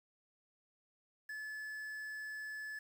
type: tone with quantisation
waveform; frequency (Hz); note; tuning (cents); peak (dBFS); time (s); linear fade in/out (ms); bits
triangle; 1725; A6; -35; -40; 1.29-2.79; 5; 10
effects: none